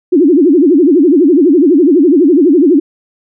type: tone with vibrato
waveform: sine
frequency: 315.7 Hz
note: D#4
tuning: 25 cents sharp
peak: -4 dBFS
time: 0.12-2.8 s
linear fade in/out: 10 ms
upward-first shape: sine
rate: 12 Hz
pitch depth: 280 cents each way
effects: none